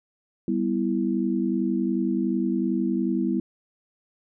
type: chord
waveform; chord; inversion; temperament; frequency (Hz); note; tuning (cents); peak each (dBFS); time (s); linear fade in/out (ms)
sine; E minor; first; equal; 196 / 246.9 / 329.6; G3 / B3 / E4; 0 / 0 / 0; -26; 0.48-3.4; 2
effects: none